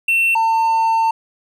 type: tone pair in turn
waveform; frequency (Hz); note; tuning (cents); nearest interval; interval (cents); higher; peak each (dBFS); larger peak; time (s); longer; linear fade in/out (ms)
triangle; 2700 / 901; E7 / A5; +41 / +41; octave + perfect fifth; 1900; first; -11; neither; 0.08-0.35 / 0.35-1.11; second; 5
effects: none